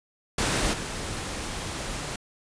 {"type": "noise with level steps", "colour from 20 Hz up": "pink", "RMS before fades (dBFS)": [-25, -33], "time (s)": [0.38, 2.16], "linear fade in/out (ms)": 5, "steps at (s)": 0.72, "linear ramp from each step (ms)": 20, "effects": ["resampled to 22050 Hz"]}